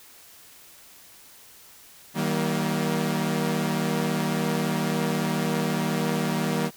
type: tone cluster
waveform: sawtooth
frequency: 157.7 / 192.1 / 235.6 Hz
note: D#3 / G3 / A#3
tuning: +24 / -35 / +19 cents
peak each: -24 dBFS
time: 2.14-6.71 s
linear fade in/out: 50 ms
effects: white hiss -50 dBFS RMS until 6.76 s